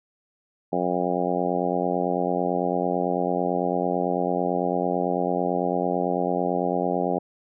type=harmonic tone; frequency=89 Hz; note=F2; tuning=33 cents sharp; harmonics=2 / 3 / 4 / 5 / 6 / 7 / 8 / 9; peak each=-30 / -30 / -30 / -30 / -30 / -30 / -30 / -30 dBFS; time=0.72-7.19 s; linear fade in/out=10 ms; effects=none